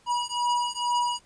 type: beating tone pair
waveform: square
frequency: 966 / 968.2 Hz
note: B5 / B5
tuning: -39 / -35 cents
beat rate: 2.2 Hz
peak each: -28 dBFS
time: 0.06-1.21 s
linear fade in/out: 50 ms
effects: pink hiss -60 dBFS RMS until 1.25 s + resampled to 22050 Hz